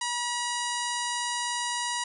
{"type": "harmonic tone with a mistuned harmonic", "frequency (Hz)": 963, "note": "B5", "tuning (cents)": -44, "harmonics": [1, 2, 3, 4, 5, 6, 7, 8, 9, 10], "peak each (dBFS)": [-32, -35, -37, -38, -39, -40, -40, -41, -42, -42], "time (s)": [0.01, 2.04], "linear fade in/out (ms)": 5, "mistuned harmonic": 8, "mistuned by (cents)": -24, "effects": []}